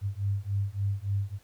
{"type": "beating tone pair", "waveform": "sine", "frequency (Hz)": [98, 101.5], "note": ["G2", "G#2"], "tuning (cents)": [0, -39], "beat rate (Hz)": 3.5, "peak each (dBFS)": -30, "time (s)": [0.01, 1.39], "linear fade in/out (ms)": 50, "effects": ["pink hiss -62 dBFS RMS until 1.43 s"]}